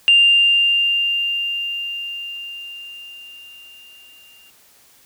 sine tone with exponential decay, 2794 Hz, F7, in tune, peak -7 dBFS, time 0.08-4.5 s, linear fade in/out 0 ms, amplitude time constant 960 ms, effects tanh soft clip ceiling -3 dBFS + white hiss -52 dBFS RMS until 5.05 s

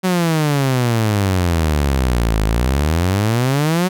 sawtooth exponential two-way sweep, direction down then up, 188.5 to 51.91 to 188.5 Hz, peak -10 dBFS, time 0.03-3.89 s, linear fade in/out 20 ms, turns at 2.43 s, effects none

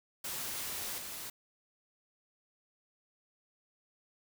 white noise with level steps, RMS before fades -39 / -43 dBFS, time 0.24-1.3 s, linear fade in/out 5 ms, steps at 0.98 s, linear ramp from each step 2 ms, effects none

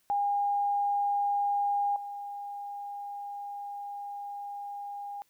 sine tone with level steps, 811 Hz, G#5, 41 cents flat, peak -25 / -36 dBFS, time 0.1-5.22 s, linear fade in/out 0 ms, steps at 1.96 s, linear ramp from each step 2 ms, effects white hiss -70 dBFS RMS until 5.29 s

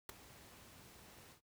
pink noise with ADSR envelope, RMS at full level -41 dBFS, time 0.09-1.41 s, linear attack 3 ms, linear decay 10 ms, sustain -18 dB, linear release 100 ms, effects noise-tail reverb RT60 0.1 s tail -18 dB re dry + high-pass 60 Hz 12 dB/octave

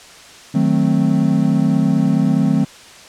triangle chord, D# diminished seventh, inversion none, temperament equal, 155.56 / 185 / 220 / 261.6 Hz, D#3 / F#3 / A3 / C4, 0 / 0 / 0 / 0 cents, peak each -16 dBFS, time 0.54-2.65 s, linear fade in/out 10 ms, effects white hiss -40 dBFS RMS until 3.08 s + low-pass 7000 Hz 12 dB/octave

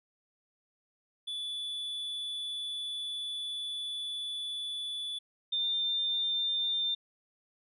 triangle / sine tone pair in turn, 3457 / 3598 Hz, A7 / A7, -31 / +38 cents, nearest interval minor second, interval 69 cents, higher second, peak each -33 / -28 dBFS, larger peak second, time 1.27-5.19 / 5.52-6.95 s, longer first, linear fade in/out 10 ms, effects resampled to 32000 Hz

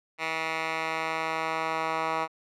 10% pulse tone with band-pass filter sweep, 160.8 Hz, E3, 43 cents flat, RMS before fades -30 dBFS, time 0.18-2.28 s, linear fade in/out 50 ms, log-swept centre 2000 to 1300 Hz, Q 1.8, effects none

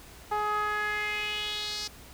sawtooth tone with band-pass filter sweep, 420 Hz, G#4, 19 cents sharp, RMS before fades -31 dBFS, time 0.31-1.88 s, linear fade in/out 10 ms, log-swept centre 960 to 5100 Hz, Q 3.5, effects added 60 Hz sine -54 dBFS peak until 2.13 s + pink hiss -50 dBFS RMS until 2.13 s

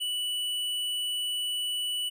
triangle tone with tanh clipping, 2960 Hz, F#7, in tune, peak -30 dBFS, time 0-2.1 s, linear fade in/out 20 ms, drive 16 dB, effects none

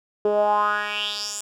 10% pulse tone with band-pass filter sweep, 207.7 Hz, G#3, in tune, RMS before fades -23 dBFS, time 0.25-1.41 s, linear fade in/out 2 ms, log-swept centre 430 to 8000 Hz, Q 4.7, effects none

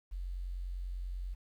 sine tone with quantisation, 45.11 Hz, F#1, 43 cents flat, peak -36 dBFS, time 0.11-1.35 s, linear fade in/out 20 ms, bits 11, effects none

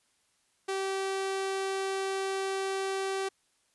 sawtooth tone, 386.5 Hz, G4, 24 cents flat, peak -26 dBFS, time 0.68-3.29 s, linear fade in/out 10 ms, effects white hiss -71 dBFS RMS until 3.74 s + resampled to 24000 Hz

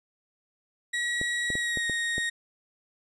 35% pulse tone with pitch glide, 1916 to 1865.8 Hz, A#6 to A#6, +47 to +1 cents, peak -25 dBFS, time 0.93-2.3 s, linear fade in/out 10 ms, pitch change -46 cents, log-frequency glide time 1.55-1.87 s
clicks, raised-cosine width 2 ms, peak -21 dBFS, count 6, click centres 1.214 / 1.503 / 1.554 / 1.773 / 1.897 / 2.181 s
effects resampled to 24000 Hz

